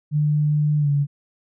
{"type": "tone with pitch glide", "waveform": "sine", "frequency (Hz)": [149.5, 143.16], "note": ["D3", "D3"], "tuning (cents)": [31, -44], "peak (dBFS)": -16, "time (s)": [0.11, 1.07], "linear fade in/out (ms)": 50, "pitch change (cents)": -75, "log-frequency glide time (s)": [0.79, 0.89], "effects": []}